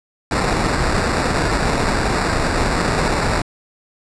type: noise with sample-and-hold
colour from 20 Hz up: pink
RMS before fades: -18 dBFS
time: 0.31-3.42 s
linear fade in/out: 5 ms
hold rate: 3150 Hz
effects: resampled to 22050 Hz